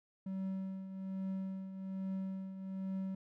triangle tone with tremolo, 190.9 Hz, G3, 46 cents flat, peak -33 dBFS, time 0.26-3.15 s, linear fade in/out 5 ms, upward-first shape triangle, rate 1.2 Hz, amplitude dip 65%, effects none

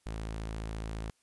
sawtooth tone, 54.5 Hz, A1, 16 cents flat, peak -32 dBFS, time 0.06-1.1 s, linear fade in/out 0 ms, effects white hiss -72 dBFS RMS until 1.22 s + resampled to 24000 Hz

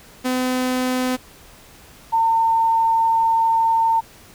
sawtooth / sine tone pair in turn, 254.3 / 906.2 Hz, C4 / A#5, -49 / -49 cents, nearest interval octave + minor seventh, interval 2200 cents, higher second, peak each -15 / -14 dBFS, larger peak second, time 0.24-1.17 / 2.12-4.01 s, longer second, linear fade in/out 20 ms, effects pink hiss -46 dBFS RMS until 4.34 s

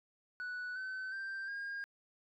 sine tone with pitch steps, 1480 / 1525.1 / 1571.6 / 1619.6 Hz, F#6 / G6 / G6 / G#6, 0 / -48 / +4 / -44 cents, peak -36 dBFS, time 0.4-1.84 s, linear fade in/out 0 ms, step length 360 ms, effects tanh soft clip ceiling -38 dBFS

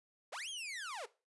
sawtooth linear two-way sweep, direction up then down, 389.5 to 3331 to 389.5 Hz, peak -38 dBFS, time 0.32-1.06 s, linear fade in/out 10 ms, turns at 0.49 s, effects noise-tail reverb RT60 0.3 s tail -18 dB re dry + resampled to 24000 Hz

